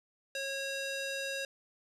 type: tone with band-pass filter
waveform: square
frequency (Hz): 546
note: C#5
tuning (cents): -26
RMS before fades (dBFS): -37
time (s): 0.35-1.45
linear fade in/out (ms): 2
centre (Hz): 3600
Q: 0.61
effects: resampled to 32000 Hz + 11-bit